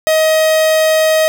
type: tone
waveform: 45% pulse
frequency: 631 Hz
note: D#5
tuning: 24 cents sharp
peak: -9 dBFS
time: 0.07-1.28 s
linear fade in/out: 0 ms
effects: none